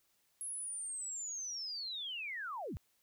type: linear sweep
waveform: sine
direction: down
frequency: 10820 to 38.31 Hz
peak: -39 dBFS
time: 0.41-2.77 s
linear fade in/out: 0 ms
effects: white hiss -75 dBFS RMS until 3.02 s